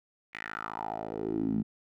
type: tone with band-pass filter sweep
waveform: 10% pulse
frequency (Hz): 54.4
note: A1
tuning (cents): -19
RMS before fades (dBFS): -34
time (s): 0.33-1.63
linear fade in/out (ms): 20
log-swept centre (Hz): 2200 to 200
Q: 4.6
effects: none